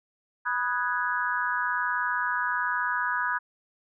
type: chord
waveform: sine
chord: G# minor seventh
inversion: first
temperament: equal with one note detuned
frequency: 983.8 / 1244.5 / 1480 / 1661.2 Hz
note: B5 / D#6 / F#6 / G#6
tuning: -7 / 0 / 0 / 0 cents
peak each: -30 / -32 / -30 / -30 dBFS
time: 0.45-3.39 s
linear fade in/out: 20 ms
effects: none